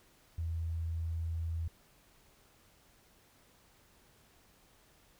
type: tone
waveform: sine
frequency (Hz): 82.41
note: E2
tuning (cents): 0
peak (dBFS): -33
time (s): 0.38-1.68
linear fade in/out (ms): 5
effects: pink hiss -65 dBFS RMS until 5.19 s